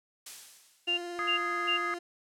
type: noise with exponential decay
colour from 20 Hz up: blue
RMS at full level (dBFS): -37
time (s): 0.26-1.18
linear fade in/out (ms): 5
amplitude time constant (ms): 200
type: tone bursts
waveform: sine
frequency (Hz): 2794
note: F7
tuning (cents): 0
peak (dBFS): -26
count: 3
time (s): 0.87-1.78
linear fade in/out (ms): 20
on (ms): 110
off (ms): 290
type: tone with vibrato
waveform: 30% pulse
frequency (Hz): 348.7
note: F4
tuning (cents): -3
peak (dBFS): -34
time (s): 0.87-1.99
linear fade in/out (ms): 10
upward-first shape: triangle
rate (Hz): 18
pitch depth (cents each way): 17
type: harmonic tone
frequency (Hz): 415.3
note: G#4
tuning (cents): 0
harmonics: 3 / 4 / 5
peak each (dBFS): -32 / -37 / -36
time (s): 1.19-1.94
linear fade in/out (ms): 0
effects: low-pass 9000 Hz 12 dB/octave